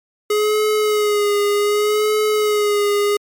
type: tone with vibrato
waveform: square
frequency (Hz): 418.4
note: G#4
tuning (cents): +13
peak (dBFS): -15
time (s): 0.3-3.17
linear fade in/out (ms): 5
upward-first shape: sine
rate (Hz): 0.66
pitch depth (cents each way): 37
effects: MP3 96 kbps